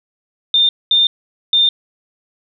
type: tone bursts at uneven times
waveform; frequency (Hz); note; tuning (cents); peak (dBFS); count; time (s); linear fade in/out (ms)
sine; 3612; A7; +45; -9; 3; 0.54-0.69 / 0.91-1.07 / 1.53-1.69; 2
effects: none